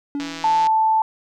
triangle tone with exponential decay, 285.3 Hz, C#4, 50 cents sharp, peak -19 dBFS, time 0.15-0.75 s, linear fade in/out 1 ms, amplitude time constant 130 ms
click train, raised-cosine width 0.2 ms, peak -15 dBFS, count 78, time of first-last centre 0.2-0.67 s, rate 164 Hz
sine tone, 880 Hz, A5, in tune, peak -14 dBFS, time 0.44-1.02 s, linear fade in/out 2 ms
effects none

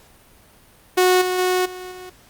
sawtooth tone with level steps, 366.4 Hz, F#4, 17 cents flat, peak -9 / -16 / -13 / -28 / -31 dBFS, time 0.97-2.1 s, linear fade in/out 10 ms, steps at 1.21 / 1.38 / 1.65 / 1.91 s, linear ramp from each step 10 ms, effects pink hiss -51 dBFS RMS until 2.29 s + Opus 48 kbps

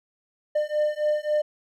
triangle beating tone pair, 600 / 603.7 Hz, D5 / D5, +37 / +48 cents, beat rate 3.7 Hz, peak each -23 dBFS, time 0.55-1.42 s, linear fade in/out 10 ms, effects none

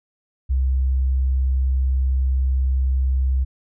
sine tone, 65.41 Hz, C2, in tune, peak -16 dBFS, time 0.49-3.45 s, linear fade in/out 20 ms, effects none

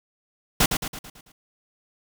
pink noise with echo, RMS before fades -18 dBFS, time 0.6-0.66 s, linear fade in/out 5 ms, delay 110 ms, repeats 6, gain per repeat -6 dB, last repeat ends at 1.32 s, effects none

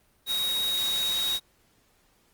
sine tone in noise, 3788 Hz, A#7, 27 cents sharp, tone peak -25 dBFS, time 0.26-1.4 s, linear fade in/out 50 ms, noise white, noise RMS -34 dBFS, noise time 0.26-1.4 s, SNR +6 dB, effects pink hiss -65 dBFS RMS until 2.33 s + Opus 32 kbps

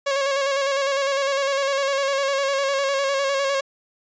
sawtooth tone with vibrato, 551 Hz, C#5, 11 cents flat, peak -16 dBFS, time 0.06-3.61 s, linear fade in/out 10 ms, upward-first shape square, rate 9.9 Hz, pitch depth 32 cents each way, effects resampled to 16000 Hz

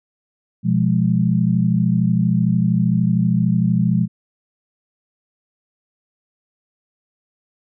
sine chord, F diminished, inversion second, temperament equal, 123.47 / 174.61 / 207.7 Hz, Cb3 / F3 / Ab3, 0 / 0 / 0 cents, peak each -19 / -17 / -19 dBFS, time 0.63-4.08 s, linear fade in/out 50 ms, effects none

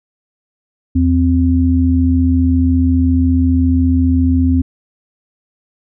sine tone pair together, 81.82 / 260 Hz, E2 / C4, -12 / -11 cents, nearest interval octave + minor sixth, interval 2001 cents, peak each -12 dBFS, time 0.95-4.62 s, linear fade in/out 10 ms, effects none

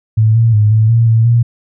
sine tone with pitch steps, 109.8 / 114.7 / 105.8 / 109.7 / 115.5 / 113 / 118 Hz, A2 / A#2 / G#2 / A2 / A#2 / A2 / A#2, -3 / -28 / +33 / -5 / -16 / +47 / +22 cents, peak -6 dBFS, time 0.17-1.43 s, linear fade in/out 10 ms, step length 180 ms, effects none

